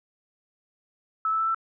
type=tone with pitch steps; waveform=sine; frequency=1305 / 1314.1 / 1323.2 / 1332.4 Hz; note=E6 / E6 / E6 / E6; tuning=-18 / -6 / +6 / +18 cents; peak=-22 dBFS; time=1.25-1.546 s; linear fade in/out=2 ms; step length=74 ms; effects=none